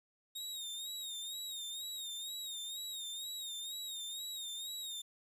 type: tone with vibrato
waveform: sawtooth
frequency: 3729 Hz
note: A#7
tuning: in tune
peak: -38 dBFS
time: 0.35-5.02 s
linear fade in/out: 10 ms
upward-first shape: sine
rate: 2.1 Hz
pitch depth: 77 cents each way
effects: resampled to 32000 Hz + 11-bit